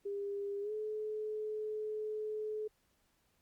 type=tone with pitch glide; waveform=sine; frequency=402.4 to 428.8 Hz; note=G4 to A4; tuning=+45 to -45 cents; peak=-36 dBFS; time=0.05-2.68 s; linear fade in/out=10 ms; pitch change=+110 cents; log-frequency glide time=0.61-0.72 s; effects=pink hiss -75 dBFS RMS until 3.41 s + Opus 48 kbps